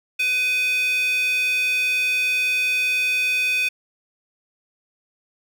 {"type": "tone with high-pass filter", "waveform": "square", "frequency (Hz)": 501, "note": "B4", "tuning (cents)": 25, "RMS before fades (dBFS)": -21, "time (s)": [0.19, 3.69], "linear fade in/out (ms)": 10, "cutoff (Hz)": 2600, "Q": 8.4, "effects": []}